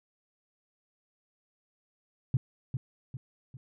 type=tone with echo; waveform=sine; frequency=127.5 Hz; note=C3; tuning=44 cents flat; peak=-21 dBFS; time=2.34-2.37 s; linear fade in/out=2 ms; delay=400 ms; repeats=3; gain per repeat=-7 dB; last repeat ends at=3.57 s; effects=none